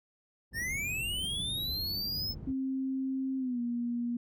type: low-pass noise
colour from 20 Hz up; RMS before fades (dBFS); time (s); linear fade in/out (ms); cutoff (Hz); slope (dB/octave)
white; -42; 0.51-2.54; 50; 140; 12
type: linear sweep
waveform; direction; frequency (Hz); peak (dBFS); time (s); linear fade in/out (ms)
square; up; 1760 to 5274; -33; 0.53-2.35; 50
type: tone with pitch glide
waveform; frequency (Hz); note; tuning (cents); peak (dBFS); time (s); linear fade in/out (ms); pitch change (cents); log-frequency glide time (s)
sine; 265 to 238.8; C4 to A#3; +22 to +42; -30; 2.47-4.17; 5; -180; 3.38-3.6
effects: none